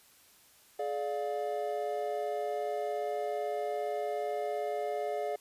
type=chord; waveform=triangle; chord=D diminished; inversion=second; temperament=just; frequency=422.9 / 587.3 / 704.8 Hz; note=Ab4 / D5 / F5; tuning=+31 / 0 / +16 cents; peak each=-34 dBFS; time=0.79-5.36 s; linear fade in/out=5 ms; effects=white hiss -61 dBFS RMS until 5.4 s + resampled to 32000 Hz